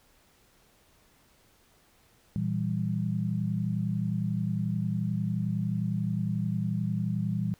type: chord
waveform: sine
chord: E diminished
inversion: second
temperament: equal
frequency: 116.54 / 164.81 / 196 Hz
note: Bb2 / E3 / G3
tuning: 0 / 0 / 0 cents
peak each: -31 dBFS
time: 2.36-7.54 s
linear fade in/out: 0 ms
effects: pink hiss -63 dBFS RMS until 7.59 s